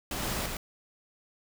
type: noise with echo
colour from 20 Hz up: pink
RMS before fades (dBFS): -34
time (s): 0.11-0.46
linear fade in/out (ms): 2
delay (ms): 110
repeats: 1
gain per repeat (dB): -2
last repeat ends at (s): 0.57
effects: none